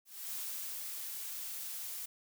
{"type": "noise with ADSR envelope", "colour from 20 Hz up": "blue", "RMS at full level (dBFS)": -40, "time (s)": [0.05, 2.06], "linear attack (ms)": 280, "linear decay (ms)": 470, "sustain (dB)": -2, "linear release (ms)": 8, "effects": []}